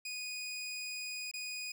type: tone with dropouts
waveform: 20% pulse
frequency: 2480 Hz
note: D#7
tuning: 6 cents flat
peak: -34 dBFS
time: 0.05-1.72 s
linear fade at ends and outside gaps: 5 ms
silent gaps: 1.314-1.337 s
effects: none